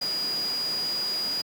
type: tone in noise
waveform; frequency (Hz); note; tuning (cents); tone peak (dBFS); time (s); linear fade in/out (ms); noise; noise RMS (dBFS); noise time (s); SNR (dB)
sine; 4886; D#8; -32; -26; 0.01-1.42; 10; pink; -37; 0.01-1.42; +8
effects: high-pass 200 Hz 12 dB/octave